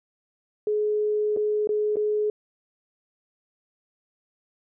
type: tone with dropouts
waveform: sine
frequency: 422.4 Hz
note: G#4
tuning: 29 cents sharp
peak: -21 dBFS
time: 0.67-2.3 s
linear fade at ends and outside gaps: 2 ms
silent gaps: 1.364-1.371 / 1.673-1.691 / 1.958-1.968 s
effects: none